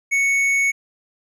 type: tone with tanh clipping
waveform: sine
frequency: 2217 Hz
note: C#7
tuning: in tune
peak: -17 dBFS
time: 0.11-0.72 s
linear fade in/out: 20 ms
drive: 9 dB
effects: none